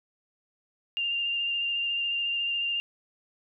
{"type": "tone with vibrato", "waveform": "sine", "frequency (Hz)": 2794, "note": "F7", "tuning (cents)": 0, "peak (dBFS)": -26, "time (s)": [0.97, 2.8], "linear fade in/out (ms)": 0, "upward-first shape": "sine", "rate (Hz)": 14, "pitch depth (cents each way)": 16, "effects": []}